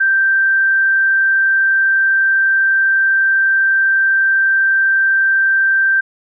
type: tone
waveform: sine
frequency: 1568 Hz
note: G6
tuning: in tune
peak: -10 dBFS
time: 0-6.01 s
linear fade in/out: 10 ms
effects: none